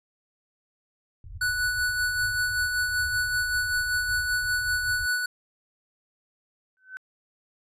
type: low-pass noise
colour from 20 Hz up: white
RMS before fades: -41 dBFS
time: 1.24-5.06 s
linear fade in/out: 2 ms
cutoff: 110 Hz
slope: 96 dB/octave
type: tone with tremolo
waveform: square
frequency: 1480 Hz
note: F#6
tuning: in tune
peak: -23 dBFS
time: 1.41-5.26 s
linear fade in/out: 5 ms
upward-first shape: sine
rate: 5.2 Hz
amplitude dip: 40%
type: tone with exponential growth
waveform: sine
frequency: 1521 Hz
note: F#6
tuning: 47 cents sharp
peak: -31 dBFS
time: 6.77-6.97 s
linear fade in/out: 0 ms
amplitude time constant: 43 ms
effects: resampled to 32000 Hz